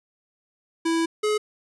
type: tone pair in turn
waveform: square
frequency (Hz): 329.6 / 424.1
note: E4 / G#4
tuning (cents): 0 / +36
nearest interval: major third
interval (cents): 436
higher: second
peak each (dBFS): -21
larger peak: neither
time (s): 0.85-1.06 / 1.23-1.38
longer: first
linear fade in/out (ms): 10
effects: resampled to 24000 Hz